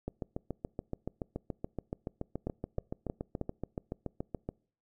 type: two click trains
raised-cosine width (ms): 2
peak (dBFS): -22 / -20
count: 32 / 4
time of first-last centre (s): 0.08-4.49 / 2.47-3.413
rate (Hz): 7.03 / 3.18
effects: noise-tail reverb RT60 0.5 s tail -26 dB re dry